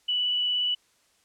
sine tone with vibrato, 2960 Hz, F#7, in tune, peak -23 dBFS, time 0.08-0.75 s, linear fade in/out 10 ms, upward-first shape square, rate 17 Hz, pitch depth 8 cents each way, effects white hiss -65 dBFS RMS until 1.24 s + low-pass 9000 Hz 12 dB/octave

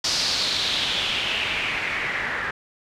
white noise with low-pass filter sweep, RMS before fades -25 dBFS, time 0.04-2.51 s, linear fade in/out 5 ms, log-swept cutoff 5100 to 1700 Hz, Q 3.6, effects none

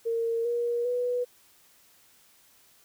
sine tone with pitch steps, 460 / 475.4 / 491.3 Hz, A#4 / A#4 / B4, -23 / +34 / -9 cents, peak -25 dBFS, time 0.05-1.25 s, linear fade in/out 20 ms, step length 400 ms, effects white hiss -60 dBFS RMS until 2.84 s

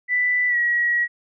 sine tone with pitch glide, 1983 to 1912.1 Hz, B6 to A#6, +7 to +43 cents, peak -17 dBFS, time 0.08-1.08 s, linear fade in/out 50 ms, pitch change -64 cents, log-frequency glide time 0.48-0.57 s, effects none

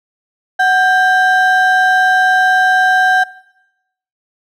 triangle ring-modulated tone, 1165 Hz, D6, 14 cents flat, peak -4 dBFS, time 0.59-3.24 s, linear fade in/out 10 ms, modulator 421 Hz, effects noise-tail reverb RT60 0.9 s tail -21 dB re dry

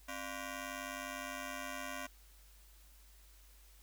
10% pulse ring-modulated tone, 431.5 Hz, A4, 34 cents flat, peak -30 dBFS, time 0.08-2.07 s, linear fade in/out 10 ms, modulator 166 Hz, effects added 50 Hz sine -59 dBFS peak until 3.82 s + white hiss -65 dBFS RMS until 3.82 s

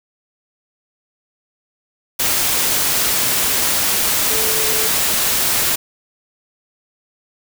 sine tone in noise, 439.2 Hz, A4, 3 cents flat, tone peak -26 dBFS, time 4.3-4.88 s, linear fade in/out 10 ms, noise white, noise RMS -17 dBFS, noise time 2.19-5.76 s, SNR -12 dB, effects none

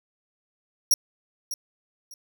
sawtooth tone with echo, 5630 Hz, F8, 13 cents sharp, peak -13 dBFS, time 0.91-0.94 s, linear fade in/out 2 ms, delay 600 ms, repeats 2, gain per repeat -13 dB, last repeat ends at 2.14 s, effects none

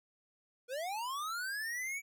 square linear sweep, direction up, 471.4 to 2294 Hz, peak -37 dBFS, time 0.68-2.02 s, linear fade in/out 50 ms, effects none

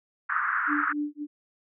white band-pass noise, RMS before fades -27 dBFS, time 0.29-0.93 s, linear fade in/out 10 ms, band 1200 to 1600 Hz, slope 48 dB/octave
sine tone with tremolo, 295.1 Hz, D4, 8 cents sharp, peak -25 dBFS, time 0.67-1.27 s, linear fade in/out 50 ms, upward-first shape sine, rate 3.7 Hz, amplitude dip 100%
effects none

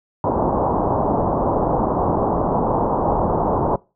white low-pass noise, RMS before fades -19 dBFS, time 0.24-3.76 s, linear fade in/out 2 ms, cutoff 1000 Hz, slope 48 dB/octave, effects noise-tail reverb RT60 0.3 s tail -24 dB re dry

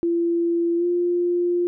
sine tone with pitch glide, 340 to 350.6 Hz, F4 to F4, -46 to +7 cents, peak -18 dBFS, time 0.03-1.67 s, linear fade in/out 0 ms, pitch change +53 cents, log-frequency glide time 0.77-0.85 s, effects none

